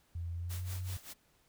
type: tone with pitch glide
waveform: sine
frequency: 85 to 91.63 Hz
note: F2 to F#2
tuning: -46 to -16 cents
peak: -36 dBFS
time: 0.15-0.97 s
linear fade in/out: 5 ms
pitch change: +130 cents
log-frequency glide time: 0.33-0.72 s
type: noise with tremolo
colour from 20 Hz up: white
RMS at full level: -46 dBFS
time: 0.49-1.14 s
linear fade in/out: 20 ms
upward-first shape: sine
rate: 5.2 Hz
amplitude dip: 80%
effects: pink hiss -70 dBFS RMS until 1.48 s